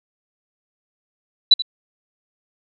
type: tone with echo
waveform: sine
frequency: 3960 Hz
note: B7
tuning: 4 cents sharp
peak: -6 dBFS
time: 1.51-1.54 s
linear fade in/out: 5 ms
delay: 82 ms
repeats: 1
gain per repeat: -14 dB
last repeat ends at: 1.622 s
effects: none